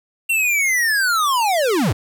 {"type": "linear sweep", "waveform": "square", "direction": "down", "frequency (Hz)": [2752, 75.5], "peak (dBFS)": -16, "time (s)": [0.29, 1.93], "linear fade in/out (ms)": 10, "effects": ["8-bit"]}